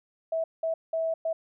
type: tone bursts at uneven times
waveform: sine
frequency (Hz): 651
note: E5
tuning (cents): -22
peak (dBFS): -25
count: 4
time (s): 0.32-0.44 / 0.63-0.74 / 0.93-1.14 / 1.25-1.33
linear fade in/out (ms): 5
effects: none